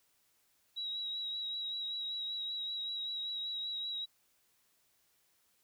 sine tone with vibrato, 3862 Hz, B7, 39 cents flat, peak -36 dBFS, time 0.76-4.06 s, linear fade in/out 20 ms, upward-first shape sine, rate 5.2 Hz, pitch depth 23 cents each way, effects white hiss -73 dBFS RMS until 5.63 s

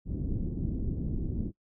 pink low-pass noise, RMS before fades -32 dBFS, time 0.05-1.52 s, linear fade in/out 50 ms, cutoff 310 Hz, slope 24 dB/octave, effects noise-tail reverb RT60 0.1 s tail -22 dB re dry

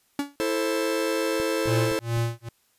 45% pulse tone with exponential decay, 284.4 Hz, C#4, 45 cents sharp, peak -21 dBFS, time 0.19-0.36 s, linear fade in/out 2 ms, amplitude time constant 35 ms
45% pulse chord, A minor, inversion second, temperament just, 330 / 440 / 528 Hz, E4 / A4 / C5, +2 / 0 / +16 cents, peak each -28 dBFS, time 0.4-1.99 s, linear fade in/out 0 ms
click train, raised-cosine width 5 ms, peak -26 dBFS, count 4, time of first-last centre 1.4-2.173 s, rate 3.88 Hz
square tone with tremolo, 116.54 Hz, A#2, in tune, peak -22 dBFS, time 1.67-2.49 s, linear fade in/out 5 ms, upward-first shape sine, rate 2.4 Hz, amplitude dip 100%
effects white hiss -66 dBFS RMS until 2.78 s + resampled to 32000 Hz

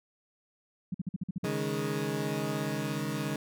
sine tone bursts, 182.6 Hz, F#3, 23 cents flat, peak -29 dBFS, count 8, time 0.92-1.455 s, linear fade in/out 5 ms, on 24 ms, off 49 ms
20% pulse chord, C# suspended second, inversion none, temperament equal, 138.59 / 155.56 / 207.7 Hz, C#3 / D#3 / G#3, 0 / 0 / 0 cents, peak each -30 dBFS, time 1.44-3.36 s, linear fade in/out 2 ms
effects none

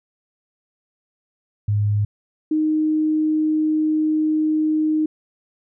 sine tone pair in turn, 103.83 / 309.9 Hz, G#2 / D#4, 0 / -7 cents, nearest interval octave + perfect fifth, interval 1893 cents, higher second, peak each -16 dBFS, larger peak neither, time 1.68-2.05 / 2.51-5.06 s, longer second, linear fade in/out 5 ms, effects none

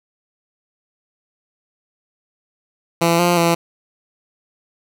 10% pulse tone with pitch steps, 168.6 / 174.8 / 168.9 Hz, E3 / F3 / E3, +39 / +2 / +42 cents, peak -5 dBFS, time 3.01-3.55 s, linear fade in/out 10 ms, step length 180 ms, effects none

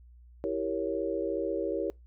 sine chord, E diminished seventh, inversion none, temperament equal, 329.6 / 392 / 466.2 / 554.4 Hz, E4 / G4 / Bb4 / Db5, 0 / 0 / 0 / 0 cents, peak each -34 dBFS, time 0.44-1.9 s, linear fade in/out 0 ms, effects noise-tail reverb RT60 0.2 s tail -25 dB re dry + added 60 Hz sine -51 dBFS peak until 2.06 s

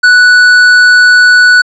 sine tone with hard clipping, 1480 Hz, F#6, in tune, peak -3 dBFS, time 0.03-1.62 s, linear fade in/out 10 ms, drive 9 dB, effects low-pass 7000 Hz 12 dB/octave

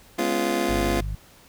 25% pulse chord, C# dominant seventh, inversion second, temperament just, 207.9 / 249.5 / 277.2 / 346.5 Hz, G#3 / B3 / C#4 / E#4, +2 / +18 / 0 / -14 cents, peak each -26 / -25 / -26 / -21 dBFS, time 0.18-1.01 s, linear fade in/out 10 ms
harmonic tone, 50.5 Hz, G#1, 48 cents flat, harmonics 1 / 2 / 3, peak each -27 / -33 / -37 dBFS, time 0.69-1.15 s, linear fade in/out 5 ms
effects pink hiss -52 dBFS RMS until 1.48 s

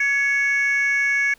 sine tone pair together, 1682.1 / 2217 Hz, G#6 / C#7, +22 / 0 cents, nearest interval perfect fourth, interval 478 cents, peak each -19 / -17 dBFS, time 0-1.34 s, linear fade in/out 5 ms, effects tanh soft clip ceiling -14 dBFS + pink hiss -55 dBFS RMS until 1.38 s

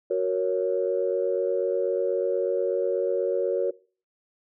sine chord, F# major, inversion none, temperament equal, 370 / 466.2 / 554.4 Hz, F#4 / A#4 / C#5, 0 / 0 / 0 cents, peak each -26 dBFS, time 0.1-3.71 s, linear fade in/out 10 ms, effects noise-tail reverb RT60 0.4 s tail -21 dB re dry + tanh soft clip ceiling -12 dBFS

